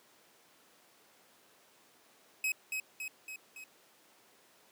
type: tone with echo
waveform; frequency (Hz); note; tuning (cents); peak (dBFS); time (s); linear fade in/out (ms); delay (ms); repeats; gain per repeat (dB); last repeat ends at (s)
45% pulse; 2548; D#7; +41; -30; 2.44-2.52; 2; 280; 4; -4; 3.64
effects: pink hiss -63 dBFS RMS until 4.71 s + high-pass 300 Hz 12 dB/octave